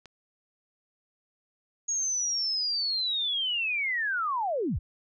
click, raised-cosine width 0.2 ms, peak -29 dBFS, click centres 0.057 s
sine linear sweep, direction down, 6645 to 34.23 Hz, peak -26 dBFS, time 1.88-4.79 s, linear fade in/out 10 ms
effects none

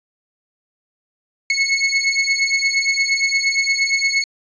sawtooth beating tone pair, 2188 / 2196.6 Hz, C#7 / C#7, -23 / -16 cents, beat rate 8.6 Hz, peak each -15 dBFS, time 1.5-4.24 s, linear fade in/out 2 ms, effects resampled to 16000 Hz

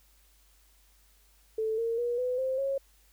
sine tone with pitch steps, 440 / 459.5 / 479.8 / 501.1 / 523.3 / 546.4 Hz, A4 / A#4 / A#4 / B4 / C5 / C#5, 0 / -25 / +50 / +25 / 0 / -25 cents, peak -27 dBFS, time 1.58-2.78 s, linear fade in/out 5 ms, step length 200 ms, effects added 50 Hz sine -62 dBFS peak until 3.12 s + white hiss -65 dBFS RMS until 3.12 s

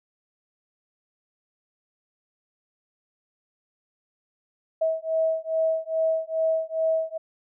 sine beating tone pair, 643 / 645.4 Hz, E5 / E5, -43 / -37 cents, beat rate 2.4 Hz, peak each -25 dBFS, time 4.81-7.18 s, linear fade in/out 10 ms, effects none

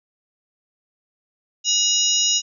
harmonic tone with a mistuned harmonic, 957 Hz, A#5, 45 cents sharp, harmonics 3 / 4 / 5 / 6 / 7, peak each -22 / -24 / -24 / -24 / -21 dBFS, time 1.64-2.42 s, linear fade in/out 50 ms, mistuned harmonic 5, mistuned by +120 cents, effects none

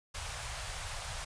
pink band-stop noise, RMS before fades -40 dBFS, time 0.14-1.25 s, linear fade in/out 10 ms, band 120 to 630 Hz, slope 24 dB/octave, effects resampled to 22050 Hz

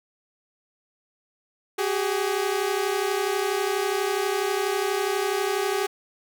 sawtooth tone pair together, 379.3 / 411.5 Hz, F#4 / G#4, +43 / -16 cents, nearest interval minor second, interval 141 cents, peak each -22 dBFS, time 1.78-5.87 s, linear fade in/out 10 ms, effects none

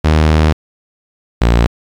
sawtooth tone pair in turn, 77.78 / 58.1 Hz, D#2 / A#1, 0 / -5 cents, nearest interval perfect fourth, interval 505 cents, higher first, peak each -4 dBFS, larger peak neither, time 0.04-0.53 / 1.41-1.67 s, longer first, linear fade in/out 10 ms, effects low-pass 5000 Hz 12 dB/octave + 7-bit

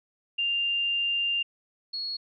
sine tone pair in turn, 2794 / 4333 Hz, F7 / C#8, 0 / -40 cents, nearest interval minor sixth, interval 760 cents, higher second, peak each -24 / -30 dBFS, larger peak first, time 0.38-1.43 / 1.93-2.17 s, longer first, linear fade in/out 10 ms, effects none

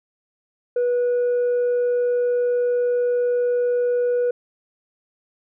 sine tone, 487.8 Hz, B4, 21 cents flat, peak -15 dBFS, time 0.76-4.31 s, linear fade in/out 5 ms, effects tanh soft clip ceiling -16 dBFS

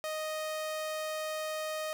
sawtooth tone, 622.3 Hz, D#5, in tune, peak -30 dBFS, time 0.04-1.93 s, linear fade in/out 0 ms, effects none

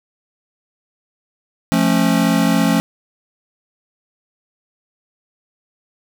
square chord, F augmented, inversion none, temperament just, 174.61 / 218.3 / 272.8 Hz, F3 / A3 / C#4, 0 / -13 / -28 cents, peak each -18 dBFS, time 1.72-2.8 s, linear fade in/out 0 ms, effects none

